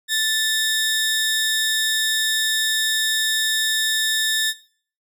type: tone pair together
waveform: sawtooth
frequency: 1760 / 3732 Hz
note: A6 / A#7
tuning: 0 / +1 cents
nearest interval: octave + minor second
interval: 1301 cents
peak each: -18 dBFS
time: 0.08-4.54 s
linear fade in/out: 50 ms
effects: noise-tail reverb RT60 0.5 s tail -20 dB re dry